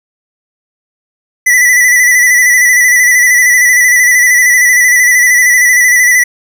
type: tone with vibrato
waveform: square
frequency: 1975.5 Hz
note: B6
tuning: in tune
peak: -5 dBFS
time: 1.46-6.24 s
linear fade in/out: 10 ms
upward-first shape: square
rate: 13 Hz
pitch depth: 32 cents each way
effects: none